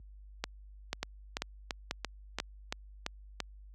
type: two click trains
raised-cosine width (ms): 0.2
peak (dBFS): -16 / -15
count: 8 / 5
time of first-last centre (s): 1.03-3.403 / 0.44-2.401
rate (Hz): 2.95 / 2.04
effects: added 50 Hz sine -37 dBFS peak until 3.74 s + high-pass 100 Hz 12 dB/octave